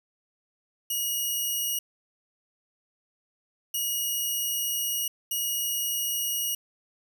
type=tone bursts at uneven times; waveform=5% pulse; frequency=2894 Hz; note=F#7; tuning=39 cents flat; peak=-18 dBFS; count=3; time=0.9-1.79 / 3.74-5.08 / 5.31-6.55 s; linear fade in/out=5 ms; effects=none